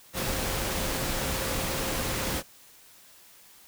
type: tone in noise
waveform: sine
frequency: 529 Hz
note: C5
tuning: 19 cents sharp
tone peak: -39 dBFS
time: 0.13-2.43 s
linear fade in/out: 50 ms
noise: pink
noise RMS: -30 dBFS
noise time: 0.13-2.43 s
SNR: -12 dB
effects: white hiss -54 dBFS RMS until 3.67 s